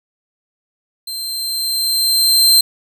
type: tone with level ramp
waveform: sawtooth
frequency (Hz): 4133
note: C8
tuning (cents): -22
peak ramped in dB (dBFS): -21 to -4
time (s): 1.07-2.61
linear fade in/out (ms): 5
effects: none